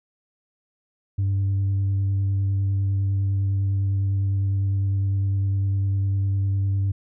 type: tone with vibrato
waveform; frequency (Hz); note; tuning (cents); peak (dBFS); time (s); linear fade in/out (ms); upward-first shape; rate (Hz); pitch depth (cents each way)
sine; 98; G2; 0; -17; 1.18-6.92; 10; sine; 9.9; 11
effects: tanh soft clip ceiling -18 dBFS